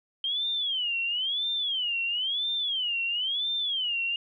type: tone with vibrato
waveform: sine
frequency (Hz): 3136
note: G7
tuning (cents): 0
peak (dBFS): -26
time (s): 0.24-4.16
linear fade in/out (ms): 2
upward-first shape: sine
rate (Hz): 0.99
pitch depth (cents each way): 240
effects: none